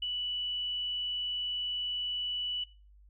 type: tone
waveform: sine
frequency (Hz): 2960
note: F#7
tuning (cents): 0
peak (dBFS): -31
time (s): 0.02-2.64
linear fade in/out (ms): 5
effects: noise-tail reverb RT60 0.3 s tail -17 dB re dry + added 50 Hz sine -55 dBFS peak until 3.09 s